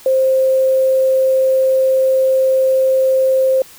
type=tone with quantisation; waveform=sine; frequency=526 Hz; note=C5; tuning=9 cents sharp; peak=-10 dBFS; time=0.06-3.62 s; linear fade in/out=2 ms; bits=6; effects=white hiss -41 dBFS RMS until 3.78 s